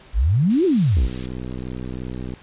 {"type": "exponential two-way sweep", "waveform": "sine", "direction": "up then down", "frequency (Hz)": [45.12, 397.5, 45.12], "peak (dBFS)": -14, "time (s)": [0.13, 1.09], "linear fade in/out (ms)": 50, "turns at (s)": 0.65}
{"type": "noise", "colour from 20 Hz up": "blue", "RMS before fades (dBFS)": -32, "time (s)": [0.5, 1.26], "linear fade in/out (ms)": 0}
{"type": "click train", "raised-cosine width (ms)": 3, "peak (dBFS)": -18, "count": 87, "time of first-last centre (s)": [0.97, 2.337], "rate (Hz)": 62.9}
{"effects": ["pink hiss -47 dBFS RMS until 2.42 s", "resampled to 8000 Hz"]}